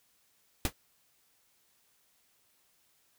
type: noise with exponential decay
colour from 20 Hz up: pink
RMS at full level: -25 dBFS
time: 0.65-0.73 s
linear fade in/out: 2 ms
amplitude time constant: 16 ms
effects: white hiss -70 dBFS RMS until 3.18 s